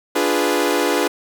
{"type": "chord", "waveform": "sawtooth", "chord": "D diminished seventh", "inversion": "none", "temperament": "equal", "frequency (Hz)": [293.7, 349.2, 415.3, 493.9], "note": ["D4", "F4", "Ab4", "Cb5"], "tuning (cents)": [0, 0, 0, 0], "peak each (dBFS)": -18, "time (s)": [0.15, 1.08], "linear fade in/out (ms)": 10, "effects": []}